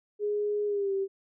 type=tone with pitch glide; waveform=sine; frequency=415.3 to 389.7 Hz; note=G#4 to G4; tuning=0 to -10 cents; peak=-26 dBFS; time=0.19-1.08 s; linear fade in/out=50 ms; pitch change=-110 cents; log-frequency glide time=0.66-0.93 s; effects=none